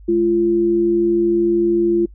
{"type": "tone pair together", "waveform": "sine", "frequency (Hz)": [210.8, 343.8], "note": ["G#3", "F4"], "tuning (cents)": [26, -27], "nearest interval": "minor sixth", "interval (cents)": 847, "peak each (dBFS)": [-23, -13], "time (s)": [0.08, 2.06], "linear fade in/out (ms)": 10, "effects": ["noise-tail reverb RT60 0.1 s tail -26 dB re dry", "added 50 Hz sine -38 dBFS peak until 2.14 s"]}